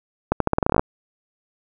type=accelerating click train; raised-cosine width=1 ms; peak=-3 dBFS; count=13; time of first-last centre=0.32-0.795 s; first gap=83 ms; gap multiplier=0.85; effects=none